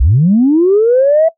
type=linear sweep; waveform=sine; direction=up; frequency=50.3 to 664 Hz; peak=-5 dBFS; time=0-1.29 s; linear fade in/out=10 ms; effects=noise-tail reverb RT60 0.1 s tail -20 dB re dry + tanh soft clip ceiling -1 dBFS